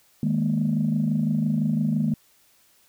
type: chord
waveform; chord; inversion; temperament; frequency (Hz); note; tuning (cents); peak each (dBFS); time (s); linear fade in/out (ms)
sine; D# suspended fourth; none; just; 155.56 / 207.4 / 233.3; D#3 / G#3 / A#3; 0 / -2 / +2; -24; 0.23-2.14; 2
effects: tanh soft clip ceiling -13 dBFS + white hiss -60 dBFS RMS until 2.88 s